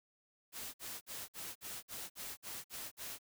white noise bursts, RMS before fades -45 dBFS, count 10, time 0.52-3.188 s, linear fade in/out 50 ms, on 220 ms, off 52 ms, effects none

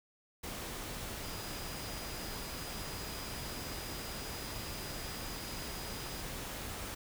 sine tone in noise, 4931 Hz, D#8, 16 cents flat, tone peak -50 dBFS, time 1.23-6.23 s, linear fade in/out 10 ms, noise pink, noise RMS -42 dBFS, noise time 0.43-6.95 s, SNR -11 dB, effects none

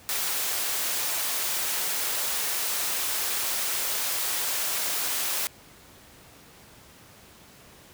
white high-pass noise, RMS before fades -28 dBFS, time 0.09-5.47 s, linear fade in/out 0 ms, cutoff 430 Hz, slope 12 dB/octave, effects pink hiss -51 dBFS RMS until 7.93 s + high-pass 60 Hz 12 dB/octave

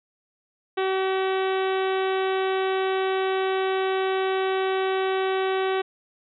harmonic tone, 380.7 Hz, F#4, 49 cents sharp, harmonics 1 / 2 / 3 / 4 / 5 / 6 / 7 / 8 / 9 / 10, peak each -23 / -29 / -33 / -35 / -37 / -39 / -40 / -41 / -42 / -43 dBFS, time 0.77-5.82 s, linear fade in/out 10 ms, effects none

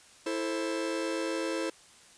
45% pulse chord, A minor, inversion second, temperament just, 330 / 440 / 528 Hz, E4 / A4 / C5, +2 / 0 / +16 cents, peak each -33 / -37 / -35 dBFS, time 0.26-1.7 s, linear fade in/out 5 ms, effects white hiss -56 dBFS RMS until 2.17 s + resampled to 22050 Hz

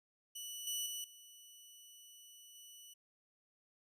15% pulse tone with level steps, 2960 Hz, F#7, in tune, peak -37 / -30 / -34 / -49 / -47 dBFS, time 0.35-2.94 s, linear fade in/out 10 ms, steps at 0.67 / 0.86 / 1.04 / 2.55 s, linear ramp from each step 2 ms, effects none

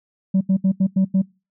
sine tone bursts at uneven times, 190.6 Hz, G3, 48 cents flat, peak -11 dBFS, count 6, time 0.34-0.41 / 0.49-0.57 / 0.64-0.72 / 0.8-0.87 / 0.96-1.05 / 1.14-1.22 s, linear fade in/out 10 ms, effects noise-tail reverb RT60 0.3 s tail -26 dB re dry + tanh soft clip ceiling -12 dBFS

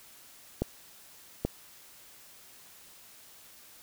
clicks, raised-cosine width 2 ms, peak -14 dBFS, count 2, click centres 0.62 / 1.45 s, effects white hiss -54 dBFS RMS until 3.82 s

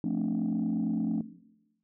sine chord, D minor seventh, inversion first, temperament equal with one note detuned, 174.61 / 220 / 264.8 / 293.7 Hz, F3 / A3 / C4 / D4, 0 / 0 / +21 / 0 cents, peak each -32 / -30 / -32 / -32 dBFS, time 0.04-1.21 s, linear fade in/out 2 ms, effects noise-tail reverb RT60 1.0 s tail -18 dB re dry + tanh soft clip ceiling -22 dBFS

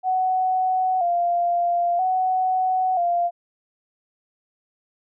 sine tone with vibrato, 720 Hz, F#5, 47 cents flat, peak -18 dBFS, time 0.03-3.31 s, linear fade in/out 50 ms, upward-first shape square, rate 0.51 Hz, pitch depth 60 cents each way, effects none

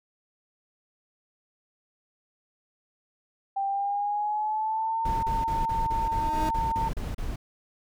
sine tone with pitch glide, 788 to 905.2 Hz, G5 to A5, +9 to +49 cents, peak -25 dBFS, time 3.56-6.89 s, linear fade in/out 10 ms, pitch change +240 cents, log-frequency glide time 3.67-5.02 s
brown noise bursts, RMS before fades -31 dBFS, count 11, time 5.05-7.36 s, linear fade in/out 5 ms, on 180 ms, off 33 ms
30% pulse tone with exponential growth, 313.5 Hz, D#4, 13 cents sharp, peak -27 dBFS, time 5.61-6.49 s, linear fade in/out 0 ms, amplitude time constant 190 ms
effects none

